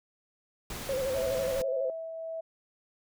pink noise, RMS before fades -39 dBFS, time 0.7-1.62 s, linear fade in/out 2 ms
sine tone with vibrato, 529 Hz, C5, 19 cents sharp, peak -28 dBFS, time 0.89-1.9 s, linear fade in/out 2 ms, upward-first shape square, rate 12 Hz, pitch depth 55 cents each way
sine tone with tremolo, 652 Hz, E5, 19 cents flat, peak -33 dBFS, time 1.15-2.41 s, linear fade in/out 10 ms, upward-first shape triangle, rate 1.8 Hz, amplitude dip 35%
effects none

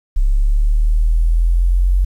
sine linear sweep, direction up, 33.7 to 46.25 Hz, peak -10 dBFS, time 0.16-2.05 s, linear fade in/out 10 ms, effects 8-bit

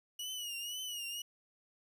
sawtooth tone with vibrato, 2906 Hz, F#7, 32 cents flat, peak -36 dBFS, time 0.19-1.22 s, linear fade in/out 5 ms, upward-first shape triangle, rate 2 Hz, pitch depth 94 cents each way, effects none

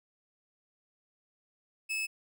40% pulse tone, 2600 Hz, E7, 24 cents flat, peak -30 dBFS, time 1.89-2.07 s, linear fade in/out 20 ms, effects none

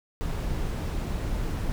brown noise, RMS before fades -29 dBFS, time 0.21-1.72 s, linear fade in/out 0 ms, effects none

